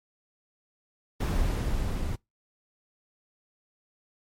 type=noise with level ramp; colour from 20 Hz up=brown; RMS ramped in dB=-24 to -31 dBFS; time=1.2-2.16 s; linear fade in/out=10 ms; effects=noise-tail reverb RT60 0.2 s tail -25 dB re dry + MP3 64 kbps